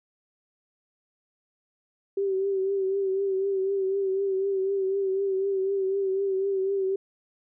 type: tone with vibrato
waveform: sine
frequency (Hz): 388.1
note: G4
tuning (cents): -17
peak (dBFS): -23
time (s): 2.17-6.96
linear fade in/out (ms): 5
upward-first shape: triangle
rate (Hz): 4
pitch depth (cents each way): 52
effects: none